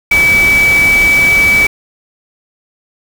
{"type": "tone in noise", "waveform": "sine", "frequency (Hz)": 2293, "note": "D7", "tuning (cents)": -42, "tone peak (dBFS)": -6, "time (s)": [0.11, 1.67], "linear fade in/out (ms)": 5, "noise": "pink", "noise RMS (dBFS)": -19, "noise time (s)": [0.11, 1.67], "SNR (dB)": 10, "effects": []}